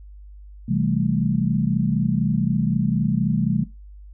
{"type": "chord", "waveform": "sine", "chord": "A minor seventh", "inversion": "first", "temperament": "equal", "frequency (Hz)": [130.81, 164.81, 196, 220], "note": ["C3", "E3", "G3", "A3"], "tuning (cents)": [0, 0, 0, 0], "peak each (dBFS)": -24, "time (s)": [0.68, 3.64], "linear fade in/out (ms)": 10, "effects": ["noise-tail reverb RT60 0.2 s tail -17 dB re dry", "added 50 Hz sine -39 dBFS peak until 4.13 s"]}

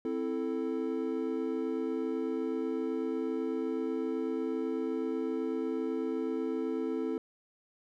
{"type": "chord", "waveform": "triangle", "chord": "A minor", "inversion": "first", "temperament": "equal", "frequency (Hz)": [261.6, 329.6, 440], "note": ["C4", "E4", "A4"], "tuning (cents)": [0, 0, 0], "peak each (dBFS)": -33, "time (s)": [0.05, 7.18], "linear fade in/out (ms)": 2, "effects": []}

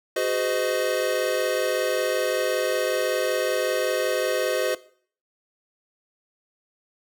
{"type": "chord", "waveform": "square", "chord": "Ab dominant seventh", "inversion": "third", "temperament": "equal with one note detuned", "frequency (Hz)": [370, 415.3, 511.6, 622.3], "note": ["Gb4", "Ab4", "C5", "Eb5"], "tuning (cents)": [0, 0, -39, 0], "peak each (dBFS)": [-29, -31, -27, -28], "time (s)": [0.16, 4.75], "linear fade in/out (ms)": 5, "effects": ["noise-tail reverb RT60 0.5 s tail -18 dB re dry"]}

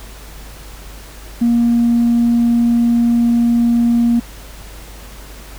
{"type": "tone with tanh clipping", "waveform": "triangle", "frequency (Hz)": 235.8, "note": "A#3", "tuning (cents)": 20, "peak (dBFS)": -10, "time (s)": [1.41, 4.2], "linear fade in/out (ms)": 10, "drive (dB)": 5, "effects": ["added 50 Hz sine -34 dBFS peak until 5.58 s", "pink hiss -38 dBFS RMS until 5.58 s"]}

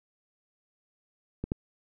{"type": "clicks", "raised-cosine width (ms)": 3, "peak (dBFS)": [-19, -15], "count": 2, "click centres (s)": [1.44, 1.519], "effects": []}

